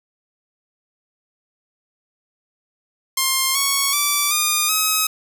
5% pulse tone with pitch steps, 1059 / 1109.1 / 1161.5 / 1216.5 / 1274 Hz, C6 / C#6 / D6 / D#6 / D#6, +21 / +1 / -20 / -39 / +41 cents, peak -5 dBFS, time 3.17-5.07 s, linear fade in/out 5 ms, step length 380 ms, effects none

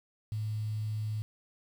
sine tone with quantisation, 107.7 Hz, A2, 37 cents flat, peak -31 dBFS, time 0.32-1.22 s, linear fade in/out 0 ms, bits 9, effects none

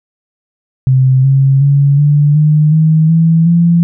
sine tone with pitch steps, 130.81 / 135.81 / 141.01 / 146.41 / 152.01 / 157.82 / 163.86 / 170.13 Hz, C3 / C#3 / C#3 / D3 / D#3 / D#3 / E3 / F3, 0 / -35 / +30 / -5 / -40 / +25 / -10 / -45 cents, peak -5 dBFS, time 0.87-3.83 s, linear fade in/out 0 ms, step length 370 ms, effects none

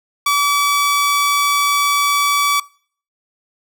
sawtooth tone, 1147 Hz, D6, 41 cents flat, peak -9 dBFS, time 0.26-2.6 s, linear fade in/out 5 ms, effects noise-tail reverb RT60 0.5 s tail -23 dB re dry

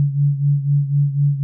sine beating tone pair, 141.6 / 145.6 Hz, C#3 / D3, +37 / -15 cents, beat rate 4 Hz, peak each -15 / -20 dBFS, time 0-1.43 s, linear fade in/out 0 ms, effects none

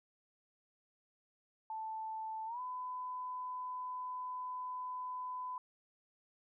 sine tone with pitch glide, 880 to 1005 Hz, A5 to B5, 0 to +30 cents, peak -39 dBFS, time 1.7-5.58 s, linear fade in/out 2 ms, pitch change +230 cents, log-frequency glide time 2.46-2.6 s, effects none

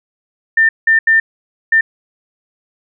sine tone bursts at uneven times, 1801 Hz, A6, 40 cents sharp, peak -7 dBFS, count 4, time 0.57-0.69 / 0.87-0.99 / 1.07-1.2 / 1.72-1.81 s, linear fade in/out 5 ms, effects none

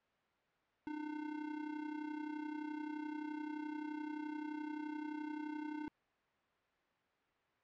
square tone with amplitude modulation, 302 Hz, D4, 48 cents sharp, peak -39 dBFS, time 0.87-5.88 s, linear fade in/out 0 ms, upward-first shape sine, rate 31.6 Hz, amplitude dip 65%, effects white hiss -75 dBFS RMS until 7.63 s + low-pass 2000 Hz 12 dB/octave

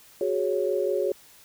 sine chord, F# suspended second, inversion none, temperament equal, 370 / 415.3 / 554.4 Hz, F#4 / G#4 / C#5, 0 / 0 / 0 cents, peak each -27 dBFS, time 0.21-1.12 s, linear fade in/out 2 ms, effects white hiss -53 dBFS RMS until 1.44 s

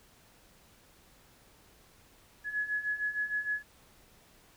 sine beating tone pair, 1690 / 1696.5 Hz, G#6 / G#6, +30 / +36 cents, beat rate 6.5 Hz, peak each -36 / -32 dBFS, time 2.44-3.63 s, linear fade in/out 50 ms, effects pink hiss -61 dBFS RMS until 4.56 s

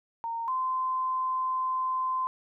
sine tone pair in turn, 921 / 1033.8 Hz, A#5 / C6, -21 / -21 cents, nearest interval major second, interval 200 cents, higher second, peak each -30 / -26 dBFS, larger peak second, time 0.24-0.48 / 0.48-2.27 s, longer second, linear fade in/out 0 ms, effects none

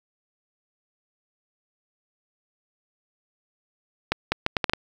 accelerating click train, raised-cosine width 0.3 ms, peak -5 dBFS, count 7, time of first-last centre 4.12-4.735 s, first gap 200 ms, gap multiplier 0.72, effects 7-bit

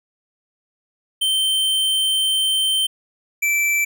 square tone pair in turn, 3110 / 2330 Hz, G7 / D7, -14 / -14 cents, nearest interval perfect fourth, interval 500 cents, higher first, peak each -17 dBFS, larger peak neither, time 1.21-2.87 / 3.42-3.85 s, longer first, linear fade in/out 10 ms, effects none

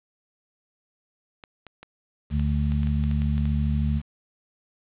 clicks, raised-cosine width 0.2 ms, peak -23 dBFS, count 12, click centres 1.438 / 1.667 / 1.83 / 2.396 / 2.72 / 2.832 / 2.871 / 3.039 / 3.113 / 3.219 / 3.38 / 3.455 s
harmonic tone, 73 Hz, D2, 10 cents flat, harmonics 1 / 2 / 3, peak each -23 / -26 / -28 dBFS, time 2.3-4.02 s, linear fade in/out 50 ms
effects resampled to 8000 Hz + 8-bit

